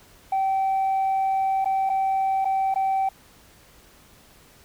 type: tone with dropouts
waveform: sine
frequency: 772 Hz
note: G5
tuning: 27 cents flat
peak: -18 dBFS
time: 0.32-3.09 s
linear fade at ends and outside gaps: 5 ms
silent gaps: 1.646-1.656 / 1.894-1.898 / 2.447-2.453 / 2.742-2.758 s
effects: tanh soft clip ceiling -18 dBFS + pink hiss -53 dBFS RMS until 4.64 s